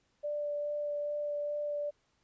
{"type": "tone with vibrato", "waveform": "sine", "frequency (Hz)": 587.3, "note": "D5", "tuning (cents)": 0, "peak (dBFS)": -32, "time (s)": [0.23, 1.91], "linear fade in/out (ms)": 20, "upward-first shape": "sine", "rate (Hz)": 2.4, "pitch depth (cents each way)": 9, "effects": ["pink hiss -74 dBFS RMS until 2.23 s", "resampled to 16000 Hz"]}